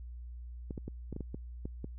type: clicks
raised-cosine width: 3 ms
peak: -26 dBFS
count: 9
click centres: 0.708 / 0.778 / 0.88 / 1.127 / 1.164 / 1.207 / 1.345 / 1.655 / 1.844 s
effects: added 60 Hz sine -42 dBFS peak until 1.98 s